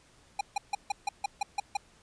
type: tone bursts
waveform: square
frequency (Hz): 811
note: G#5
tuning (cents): -41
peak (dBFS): -27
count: 9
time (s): 0.39-1.77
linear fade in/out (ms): 5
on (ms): 20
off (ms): 150
effects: pink hiss -61 dBFS RMS until 2.02 s + resampled to 22050 Hz